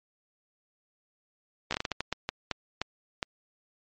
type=slowing click train; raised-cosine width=0.2 ms; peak=-11 dBFS; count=13; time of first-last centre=1.71-3.228 s; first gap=14 ms; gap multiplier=1.36; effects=low-pass 5000 Hz 12 dB/octave + MP3 48 kbps